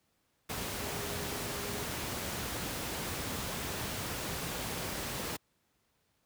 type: tone in noise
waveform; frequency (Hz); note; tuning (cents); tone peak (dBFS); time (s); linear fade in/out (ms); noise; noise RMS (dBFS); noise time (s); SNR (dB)
sine; 410; G#4; -22; -45; 0.8-1.84; 10; pink; -37; 0.49-5.37; -11
effects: pink hiss -75 dBFS RMS until 6.25 s + high-pass 60 Hz 12 dB/octave